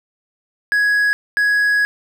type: tone bursts at uneven times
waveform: triangle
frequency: 1668 Hz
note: G#6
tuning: 7 cents sharp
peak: -11 dBFS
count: 2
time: 0.72-1.13 / 1.37-1.85 s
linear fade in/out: 0 ms
effects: none